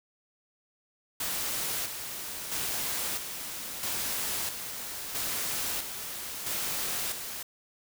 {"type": "noise with tremolo", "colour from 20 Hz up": "white", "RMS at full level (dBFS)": -32, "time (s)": [1.2, 7.43], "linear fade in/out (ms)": 5, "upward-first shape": "square", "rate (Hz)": 0.76, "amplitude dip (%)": 50, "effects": []}